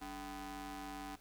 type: ring-modulated tone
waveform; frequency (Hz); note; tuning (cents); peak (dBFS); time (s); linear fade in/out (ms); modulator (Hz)
sawtooth; 240.6; B3; -45; -37; 0.01-1.16; 10; 530
effects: pink hiss -65 dBFS RMS until 1.2 s